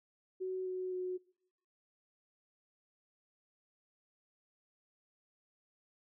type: tone with pitch steps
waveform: sine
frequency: 373.1 / 369.7 / 366.3 Hz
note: F#4 / F#4 / F#4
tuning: +14 / -1 / -17 cents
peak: -35 dBFS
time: 0.4-1.18 s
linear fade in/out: 20 ms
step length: 260 ms
effects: noise-tail reverb RT60 0.7 s tail -23 dB re dry